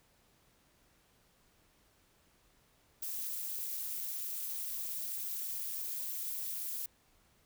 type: noise with amplitude modulation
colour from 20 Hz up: violet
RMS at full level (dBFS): -35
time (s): 3.02-6.86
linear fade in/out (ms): 5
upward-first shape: sine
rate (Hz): 283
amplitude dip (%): 95
effects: pink hiss -69 dBFS RMS until 7.45 s